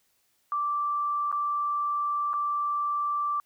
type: tone with dropouts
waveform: sine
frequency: 1170 Hz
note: D6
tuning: 7 cents flat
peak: -25 dBFS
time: 0.52-3.4 s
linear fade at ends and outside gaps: 1 ms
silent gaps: 1.316-1.326 / 2.333-2.339 s
effects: white hiss -70 dBFS RMS until 3.45 s